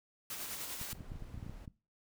white noise with tremolo, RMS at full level -41 dBFS, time 0.3-0.93 s, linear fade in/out 2 ms, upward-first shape sine, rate 10 Hz, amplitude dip 35%
clicks, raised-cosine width 5 ms, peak -33 dBFS, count 12, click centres 0.814 / 0.931 / 1.007 / 1.119 / 1.157 / 1.223 / 1.344 / 1.376 / 1.428 / 1.465 / 1.496 / 1.678 s
brown noise, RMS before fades -49 dBFS, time 0.94-1.66 s, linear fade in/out 10 ms
effects noise-tail reverb RT60 0.3 s tail -19 dB re dry

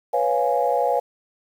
sine chord, C# dominant seventh, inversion third, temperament equal, 493.9 / 554.4 / 698.5 / 830.6 Hz, B4 / C#5 / E#5 / G#5, 0 / 0 / 0 / 0 cents, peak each -23 dBFS, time 0.13-1 s, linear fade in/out 10 ms, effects tanh soft clip ceiling -7 dBFS + 8-bit

